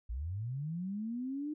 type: linear sweep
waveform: sine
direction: up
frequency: 52 to 307.3 Hz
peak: -35 dBFS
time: 0.09-1.54 s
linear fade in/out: 10 ms
effects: none